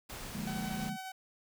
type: noise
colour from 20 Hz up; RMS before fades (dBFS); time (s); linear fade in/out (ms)
pink; -44; 0.09-0.9; 10
type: chord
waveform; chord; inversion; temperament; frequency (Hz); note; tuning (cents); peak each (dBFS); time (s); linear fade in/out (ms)
sine; Bb dominant seventh; first; equal; 146.83 / 174.61 / 207.7 / 233.1; D3 / F3 / Ab3 / Bb3; 0 / 0 / 0 / 0; -45 / -42 / -39 / -43; 0.32-0.98; 50
type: tone with tremolo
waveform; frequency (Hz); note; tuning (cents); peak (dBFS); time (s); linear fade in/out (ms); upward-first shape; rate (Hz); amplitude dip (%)
sawtooth; 757; F#5; +39; -36; 0.47-1.12; 5; sine; 12; 30
effects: none